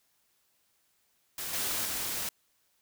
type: noise with level steps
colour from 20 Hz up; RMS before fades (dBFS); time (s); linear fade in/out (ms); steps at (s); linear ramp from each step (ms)
white; -37 / -32 / -34; 1.38-2.29; 2; 1.53 / 1.85; 5
effects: white hiss -72 dBFS RMS until 2.81 s